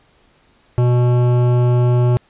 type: tone with hard clipping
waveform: sine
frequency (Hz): 122.6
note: B2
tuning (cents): -12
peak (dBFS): -13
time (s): 0.78-2.17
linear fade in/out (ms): 0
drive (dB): 14
effects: pink hiss -55 dBFS RMS until 2.29 s + resampled to 8000 Hz